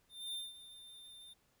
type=tone with ADSR envelope; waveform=square; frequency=3603 Hz; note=A7; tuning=40 cents sharp; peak=-39 dBFS; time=0.09-1.34 s; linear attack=250 ms; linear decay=190 ms; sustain=-14 dB; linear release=15 ms; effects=pink hiss -74 dBFS RMS until 1.6 s